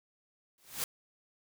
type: noise with exponential growth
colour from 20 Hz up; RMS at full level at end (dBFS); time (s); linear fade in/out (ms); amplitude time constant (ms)
white; -31; 0.58-0.84; 1; 55
effects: none